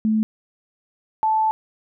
sine tone pair in turn, 217.8 / 874.7 Hz, A3 / A5, -17 / -10 cents, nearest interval 2 octaves, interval 2407 cents, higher second, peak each -16 dBFS, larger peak neither, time 0.05-0.23 / 1.23-1.51 s, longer second, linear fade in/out 0 ms, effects none

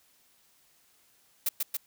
blue noise with echo, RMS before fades -27 dBFS, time 1.46-1.49 s, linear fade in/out 5 ms, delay 140 ms, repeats 2, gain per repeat -2 dB, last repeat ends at 1.77 s, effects white hiss -65 dBFS RMS until 1.86 s

